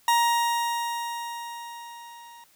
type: tone with level ramp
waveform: 40% pulse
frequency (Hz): 940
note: A#5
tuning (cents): +14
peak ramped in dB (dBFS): -17 to -45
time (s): 0.08-2.44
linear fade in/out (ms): 2
effects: white hiss -60 dBFS RMS until 2.55 s